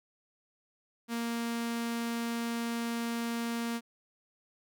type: tone with notch filter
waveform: sawtooth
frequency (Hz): 233.1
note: A#3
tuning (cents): 0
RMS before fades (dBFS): -34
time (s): 1.08-3.81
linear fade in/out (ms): 50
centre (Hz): 570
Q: 1.7
effects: none